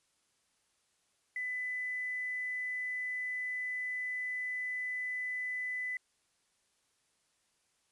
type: tone with quantisation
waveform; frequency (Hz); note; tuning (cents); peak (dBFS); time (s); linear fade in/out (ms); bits
sine; 2000; B6; +21; -34; 1.36-5.97; 2; 10
effects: white hiss -75 dBFS RMS until 7.91 s + resampled to 24000 Hz

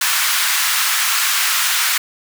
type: high-pass noise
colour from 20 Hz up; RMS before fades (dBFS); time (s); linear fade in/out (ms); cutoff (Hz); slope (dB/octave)
pink; -17; 0.01-1.98; 5; 1200; 24
effects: none

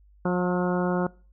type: harmonic tone with a mistuned harmonic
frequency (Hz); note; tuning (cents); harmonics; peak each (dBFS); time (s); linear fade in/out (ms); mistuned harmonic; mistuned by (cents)
179.2; F3; +45; 1 / 2 / 3 / 4 / 5 / 6 / 7 / 8; -24 / -28 / -30 / -35 / -35 / -37 / -38 / -36; 0.25-1.07; 5; 7; +40
effects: noise-tail reverb RT60 0.4 s tail -24 dB re dry + added 50 Hz sine -53 dBFS peak until 1.32 s

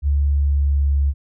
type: tone with pitch glide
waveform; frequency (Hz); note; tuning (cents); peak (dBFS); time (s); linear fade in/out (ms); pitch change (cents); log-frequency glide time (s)
sine; 71.3 to 70.24; C#2 to C#2; +49 to +23; -14; 0.02-1.14; 50; -26; 0.27-1.01
effects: none

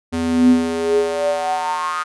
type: tone with high-pass filter sweep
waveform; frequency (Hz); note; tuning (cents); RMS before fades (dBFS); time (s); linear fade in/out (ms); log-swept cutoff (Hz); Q
square; 82.7; E2; +6; -18; 0.12-2.04; 20; 170 to 1300; 9.1
effects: resampled to 24000 Hz

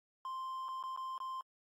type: tone with dropouts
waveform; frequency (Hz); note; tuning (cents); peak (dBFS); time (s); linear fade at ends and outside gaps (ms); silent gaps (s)
triangle; 1046.5; C6; 0; -37; 0.25-1.41; 1; 0.684-0.688 / 0.828-0.837 / 0.963-0.974 / 1.18-1.202
effects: AAC 64 kbps

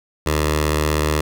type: tone with notch filter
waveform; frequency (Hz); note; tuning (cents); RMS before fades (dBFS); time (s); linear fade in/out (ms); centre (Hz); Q
10% pulse; 76.3; D#2; -33; -19; 0.26-1.21; 5; 210; 0.96
effects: none

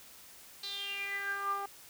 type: tone with band-pass filter sweep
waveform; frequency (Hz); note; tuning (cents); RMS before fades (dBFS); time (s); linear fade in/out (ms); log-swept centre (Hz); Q
sawtooth; 398.7; G4; +29; -37; 0.63-1.66; 5; 4200 to 950; 9.3
effects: white hiss -54 dBFS RMS until 1.89 s

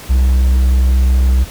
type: tone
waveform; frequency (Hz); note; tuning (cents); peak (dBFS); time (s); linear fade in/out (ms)
triangle; 63.9; C2; -40; -6; 0.09-1.45; 20
effects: pink hiss -33 dBFS RMS until 1.5 s

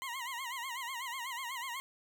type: tone with vibrato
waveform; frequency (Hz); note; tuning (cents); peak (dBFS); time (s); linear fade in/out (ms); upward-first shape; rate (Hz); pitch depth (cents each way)
20% pulse; 1004; B5; +28; -33; 0.02-1.8; 0; sine; 8.1; 140
effects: none

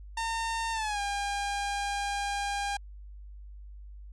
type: tone with pitch glide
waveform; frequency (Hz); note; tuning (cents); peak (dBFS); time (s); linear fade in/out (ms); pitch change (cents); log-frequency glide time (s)
sawtooth; 910 to 806; A#5 to G5; -42 to +48; -26; 0.17-2.77; 5; -210; 0.72-1
effects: added 50 Hz sine -43 dBFS peak until 4.12 s + resampled to 22050 Hz

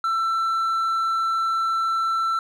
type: tone with hard clipping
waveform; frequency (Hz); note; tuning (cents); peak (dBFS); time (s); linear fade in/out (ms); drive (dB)
sine; 1337; E6; +24; -21; 0.04-2.39; 2; 3
effects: none

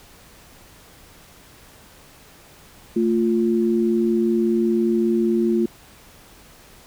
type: tone pair together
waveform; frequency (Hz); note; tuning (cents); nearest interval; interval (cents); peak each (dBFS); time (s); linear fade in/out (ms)
sine; 224.1 / 349.2; A3 / F4; +32 / 0; minor sixth; 768; -19; 2.96-5.66; 5
effects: pink hiss -48 dBFS RMS until 6.86 s

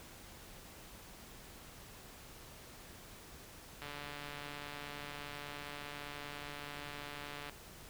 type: click train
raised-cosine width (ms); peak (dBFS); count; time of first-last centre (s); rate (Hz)
0.3; -29; 534; 3.82-7.496; 145
effects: pink hiss -54 dBFS RMS until 7.89 s

